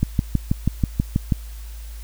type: click train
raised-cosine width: 5 ms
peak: -5 dBFS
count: 9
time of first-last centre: 0.03-1.322 s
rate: 6.19 Hz
effects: added 54 Hz sine -32 dBFS peak until 2.03 s + white hiss -47 dBFS RMS until 2.03 s